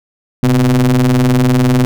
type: ring-modulated tone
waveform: square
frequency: 61 Hz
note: B1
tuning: 21 cents flat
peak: -6 dBFS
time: 0.43-1.85 s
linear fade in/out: 0 ms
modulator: 193 Hz
effects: none